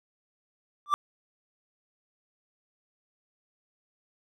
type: tone with exponential growth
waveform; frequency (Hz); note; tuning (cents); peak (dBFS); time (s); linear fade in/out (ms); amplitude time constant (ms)
triangle; 1174.7; D6; 0; -14; 0.86-0.94; 0; 17
effects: none